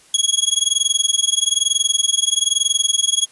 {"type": "tone with amplitude modulation", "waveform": "20% pulse", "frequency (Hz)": 3322, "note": "G#7", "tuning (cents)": 0, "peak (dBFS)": -6, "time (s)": [0.14, 3.26], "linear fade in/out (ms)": 2, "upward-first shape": "sine", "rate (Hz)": 21.1, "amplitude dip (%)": 95, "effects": ["white hiss -50 dBFS RMS until 3.31 s", "resampled to 24000 Hz"]}